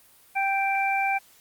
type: harmonic tone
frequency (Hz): 784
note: G5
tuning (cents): 0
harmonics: 1 / 2 / 3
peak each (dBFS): -24 / -33 / -26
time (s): 0.35-1.19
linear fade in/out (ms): 20
effects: white hiss -56 dBFS RMS until 1.4 s + Opus 32 kbps